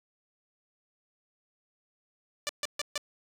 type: tone bursts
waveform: 5% pulse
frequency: 587.3 Hz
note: D5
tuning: in tune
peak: -18 dBFS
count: 4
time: 2.47-2.978 s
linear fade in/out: 0 ms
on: 22 ms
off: 140 ms
effects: resampled to 32000 Hz